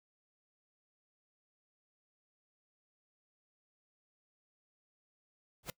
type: noise with exponential growth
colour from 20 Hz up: pink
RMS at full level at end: -34 dBFS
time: 5.63-5.7 s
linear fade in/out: 2 ms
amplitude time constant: 15 ms
effects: noise-tail reverb RT60 0.1 s tail -22 dB re dry